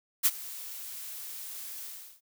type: noise with ADSR envelope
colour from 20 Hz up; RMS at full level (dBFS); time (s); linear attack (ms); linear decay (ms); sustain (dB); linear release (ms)
blue; -21; 0.23-2.21; 29; 43; -20; 370
effects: none